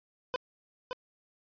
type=tone with echo; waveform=25% pulse; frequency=504 Hz; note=B4; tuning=35 cents sharp; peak=-25 dBFS; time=0.34-0.36 s; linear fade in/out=0 ms; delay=570 ms; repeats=1; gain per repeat=-5 dB; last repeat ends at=0.93 s; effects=resampled to 11025 Hz